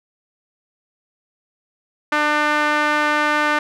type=tone with band-pass filter; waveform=sawtooth; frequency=299.2 Hz; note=D4; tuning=32 cents sharp; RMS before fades=-18 dBFS; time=2.12-3.59 s; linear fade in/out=5 ms; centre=1500 Hz; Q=1.6; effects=none